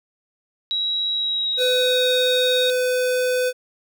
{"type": "tone with pitch glide", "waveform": "sine", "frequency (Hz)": [3868, 3754], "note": ["B7", "A#7"], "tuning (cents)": [-37, 11], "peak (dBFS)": -20, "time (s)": [0.71, 2.7], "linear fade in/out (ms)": 0, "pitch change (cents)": -52, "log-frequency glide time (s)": [1.11, 2.13]}
{"type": "tone", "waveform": "square", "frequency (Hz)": 503, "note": "B4", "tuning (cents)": 32, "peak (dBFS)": -19, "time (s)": [1.57, 3.53], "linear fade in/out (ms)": 50}
{"effects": []}